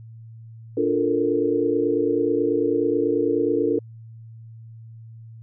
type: chord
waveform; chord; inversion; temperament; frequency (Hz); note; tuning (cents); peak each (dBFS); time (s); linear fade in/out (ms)
sine; Bb major seventh; first; just; 291.4 / 349.6 / 437 / 466.2; D4 / F4 / A4 / Bb4; -13 / +2 / -12 / 0; -24; 0.77-3.79; 5
effects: added 113 Hz sine -39 dBFS peak until 5.42 s